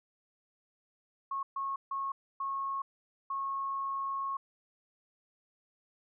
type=tone bursts at uneven times; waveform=sine; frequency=1093 Hz; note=C#6; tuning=25 cents flat; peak=-32 dBFS; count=5; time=1.31-1.43 / 1.56-1.76 / 1.91-2.12 / 2.4-2.82 / 3.3-4.37 s; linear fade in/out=5 ms; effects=none